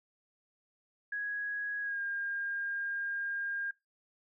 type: tone with pitch glide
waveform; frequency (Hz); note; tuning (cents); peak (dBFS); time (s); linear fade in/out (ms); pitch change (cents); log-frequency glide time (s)
sine; 1661.2 to 1611.1; G#6 to G6; 0 to +47; -33; 1.12-3.71; 5; -53; 1.81-2.01
effects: noise-tail reverb RT60 0.2 s tail -21 dB re dry